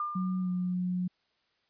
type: tone with exponential decay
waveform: sine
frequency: 1200 Hz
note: D6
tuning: 37 cents sharp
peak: -28 dBFS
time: 0-0.74 s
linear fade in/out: 2 ms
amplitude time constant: 160 ms
type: tone with pitch glide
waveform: sine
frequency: 185 to 180.77 Hz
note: F#3 to F#3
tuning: 0 to -40 cents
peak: -28 dBFS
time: 0.15-1.08 s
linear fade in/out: 10 ms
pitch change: -40 cents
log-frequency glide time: 0.4-0.5 s
effects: white hiss -73 dBFS RMS until 1.69 s + resampled to 11025 Hz